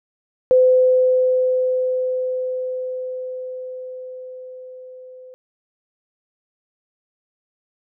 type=tone with level ramp; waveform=sine; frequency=510 Hz; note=C5; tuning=44 cents flat; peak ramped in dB=-9 to -38 dBFS; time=0.51-5.34 s; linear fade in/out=0 ms; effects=none